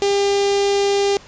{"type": "tone with notch filter", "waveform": "sawtooth", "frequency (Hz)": 400.2, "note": "G4", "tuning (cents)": 36, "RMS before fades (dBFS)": -17, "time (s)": [0.02, 1.17], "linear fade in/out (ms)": 0, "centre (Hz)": 1400, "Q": 0.79, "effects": ["pink hiss -43 dBFS RMS until 1.27 s", "resampled to 16000 Hz"]}